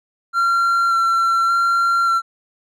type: tone with vibrato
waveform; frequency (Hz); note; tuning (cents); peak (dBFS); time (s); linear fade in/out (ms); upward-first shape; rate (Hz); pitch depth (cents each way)
triangle; 1365; F6; -40; -12; 0.33-2.22; 50; square; 0.86; 12
effects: none

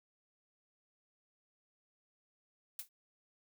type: noise with exponential decay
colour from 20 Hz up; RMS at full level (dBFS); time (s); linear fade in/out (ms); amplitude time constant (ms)
blue; -38; 2.79-2.89; 2; 21
effects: none

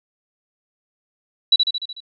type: tone with echo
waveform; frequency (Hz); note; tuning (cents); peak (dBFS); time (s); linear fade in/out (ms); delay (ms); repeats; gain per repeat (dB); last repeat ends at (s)
sine; 3927; B7; -11; -9; 1.52-1.56; 5; 74; 6; -4; 2.004
effects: none

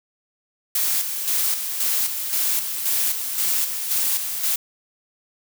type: noise with tremolo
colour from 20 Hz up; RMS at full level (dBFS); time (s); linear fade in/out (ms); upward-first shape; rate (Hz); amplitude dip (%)
blue; -21; 0.75-4.56; 5; square; 1.9; 50
effects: none

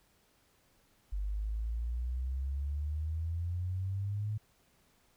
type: exponential sweep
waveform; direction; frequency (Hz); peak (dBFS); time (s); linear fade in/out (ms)
sine; up; 48.69 to 108; -32; 1.12-4.38; 10
effects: pink hiss -69 dBFS RMS until 5.16 s

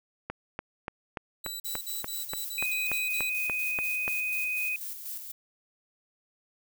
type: click train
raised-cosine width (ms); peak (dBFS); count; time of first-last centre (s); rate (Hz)
0.5; -18; 14; 0.3-4.079; 3.44
type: tone bursts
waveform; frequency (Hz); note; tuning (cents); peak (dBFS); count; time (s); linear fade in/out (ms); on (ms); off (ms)
15% pulse; 3951; B7; 0; -28; 9; 1.44-3.296; 5; 160; 52
type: noise with tremolo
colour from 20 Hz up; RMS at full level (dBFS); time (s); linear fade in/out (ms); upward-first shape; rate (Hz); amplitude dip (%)
violet; -37; 1.64-5.32; 10; square; 4.1; 45
type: tone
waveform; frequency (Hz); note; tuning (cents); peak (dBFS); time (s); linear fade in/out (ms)
sine; 2500; D#7; +8; -28; 2.58-4.76; 2
effects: none

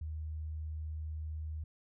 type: tone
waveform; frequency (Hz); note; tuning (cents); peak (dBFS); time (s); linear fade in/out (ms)
sine; 77.78; D#2; 0; -37; 0.01-1.64; 5
effects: none

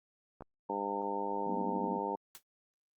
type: clicks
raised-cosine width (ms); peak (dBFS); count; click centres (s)
1; -32; 2; 0.408 / 0.422
type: harmonic tone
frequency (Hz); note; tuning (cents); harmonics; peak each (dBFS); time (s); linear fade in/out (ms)
100.7; G2; +47; 2 / 3 / 4 / 5 / 6 / 7 / 8 / 9; -44 / -43 / -40 / -41 / -47 / -46 / -42 / -36; 0.69-2.16; 10
type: chord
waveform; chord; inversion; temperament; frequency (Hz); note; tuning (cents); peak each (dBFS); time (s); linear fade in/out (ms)
sine; C half-diminished seventh; second; just; 188.37 / 235.5 / 261.6 / 314; Gb3 / Bb3 / C4 / Eb4; +31 / +18 / 0 / +16; -40 / -41 / -44 / -46; 1.46-1.99; 10
type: noise with exponential decay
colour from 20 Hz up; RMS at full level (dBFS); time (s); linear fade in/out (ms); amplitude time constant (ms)
white; -44; 2.35-2.43; 0; 16
effects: Opus 48 kbps

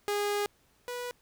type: tone pair in turn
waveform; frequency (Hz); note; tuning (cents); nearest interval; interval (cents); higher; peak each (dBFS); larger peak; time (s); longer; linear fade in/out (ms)
sawtooth; 410.7 / 489.7; G#4 / B4; -19 / -15; minor third; 304; second; -24 / -31; first; 0.08-0.46 / 0.88-1.11; first; 0
effects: pink hiss -67 dBFS RMS until 1.21 s

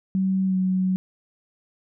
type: tone with pitch glide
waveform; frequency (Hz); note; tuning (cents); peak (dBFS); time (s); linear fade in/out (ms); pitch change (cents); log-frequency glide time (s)
sine; 190 to 186.41; F#3 to F#3; +46 to +13; -19; 0.15-0.96; 0; -33; 0.46-0.56
effects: none

